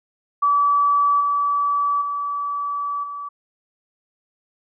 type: tone with level steps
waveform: sine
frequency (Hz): 1150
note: D6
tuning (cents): -37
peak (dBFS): -14 / -17 / -22 / -28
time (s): 0.42-3.29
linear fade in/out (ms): 10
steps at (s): 1.2 / 2.01 / 3.03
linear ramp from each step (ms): 10
effects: none